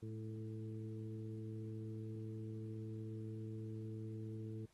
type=harmonic tone with a mistuned harmonic; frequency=110.1 Hz; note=A2; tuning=2 cents sharp; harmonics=1 / 2 / 3 / 4; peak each=-45 / -52 / -51 / -55 dBFS; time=0.02-4.66 s; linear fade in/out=10 ms; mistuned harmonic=2; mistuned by=-32 cents; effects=pink hiss -75 dBFS RMS until 4.73 s + AAC 32 kbps